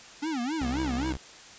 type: tone with vibrato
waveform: square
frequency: 277.2 Hz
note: C#4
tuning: in tune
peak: -29 dBFS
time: 0.22-1.13 s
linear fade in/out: 10 ms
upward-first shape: sine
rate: 3.8 Hz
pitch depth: 280 cents each way
type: tone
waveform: sawtooth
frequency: 65.41 Hz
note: C2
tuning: in tune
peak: -28 dBFS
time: 0.61-1.17 s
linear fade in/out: 5 ms
effects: white hiss -48 dBFS RMS until 1.58 s + resampled to 16000 Hz